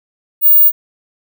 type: tone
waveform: sine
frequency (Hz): 15520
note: B9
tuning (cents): -31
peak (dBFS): -4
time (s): 0.41-0.72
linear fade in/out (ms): 50
effects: none

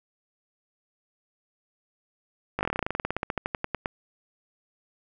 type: slowing click train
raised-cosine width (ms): 0.5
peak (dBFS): -12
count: 25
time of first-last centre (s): 2.59-3.859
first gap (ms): 19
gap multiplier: 1.08
effects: none

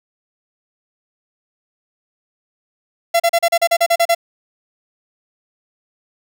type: tone bursts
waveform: 45% pulse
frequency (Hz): 679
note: F5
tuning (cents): -49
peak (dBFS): -11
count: 11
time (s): 3.14-4.149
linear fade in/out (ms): 10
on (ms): 59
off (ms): 36
effects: none

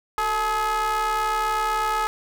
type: ring-modulated tone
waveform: square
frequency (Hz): 207.2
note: G#3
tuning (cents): -4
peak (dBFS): -19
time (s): 0.18-2.07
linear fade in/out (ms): 0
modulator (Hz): 1070
effects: none

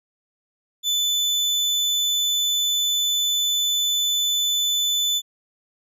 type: tone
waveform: 35% pulse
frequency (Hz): 3500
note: A7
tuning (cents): -10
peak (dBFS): -17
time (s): 0.83-5.22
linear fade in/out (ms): 50
effects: resampled to 32000 Hz

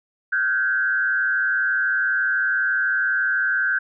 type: tone with frequency modulation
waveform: sine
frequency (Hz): 1542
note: G6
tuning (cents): -29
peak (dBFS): -18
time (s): 0.32-3.79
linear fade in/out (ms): 10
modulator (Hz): 106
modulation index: 0.9
effects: none

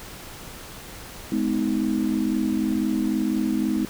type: tone cluster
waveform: sine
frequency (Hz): 210 / 253.9 / 316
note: G#3 / B3 / D#4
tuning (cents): +19 / +48 / +27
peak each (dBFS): -25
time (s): 1.32-3.85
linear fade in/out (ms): 2
effects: pink hiss -40 dBFS RMS until 3.89 s

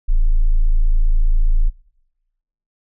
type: tone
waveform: sine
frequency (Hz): 27.44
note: A0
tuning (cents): -4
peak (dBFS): -9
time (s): 0.08-1.7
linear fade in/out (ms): 20
effects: noise-tail reverb RT60 1.0 s tail -23 dB re dry + tanh soft clip ceiling -6 dBFS

